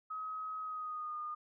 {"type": "tone with pitch glide", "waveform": "sine", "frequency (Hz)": [1270, 1221.1], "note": ["D#6", "D#6"], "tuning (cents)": [35, -33], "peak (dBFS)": -38, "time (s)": [0.1, 1.35], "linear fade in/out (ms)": 10, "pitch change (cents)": -68, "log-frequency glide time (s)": [0.6, 1.17], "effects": []}